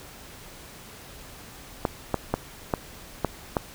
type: clicks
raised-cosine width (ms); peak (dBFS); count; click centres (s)
1; -8; 6; 1.852 / 2.143 / 2.34 / 2.738 / 3.247 / 3.568
effects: pink hiss -45 dBFS RMS until 3.74 s